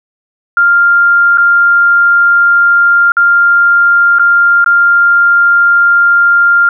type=tone with dropouts; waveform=sine; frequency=1396.9 Hz; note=F6; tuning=in tune; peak=-4 dBFS; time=0.57-6.69 s; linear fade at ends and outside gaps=2 ms; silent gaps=1.374-1.381 / 3.12-3.168 / 4.186-4.195 / 4.644-4.661 s; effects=none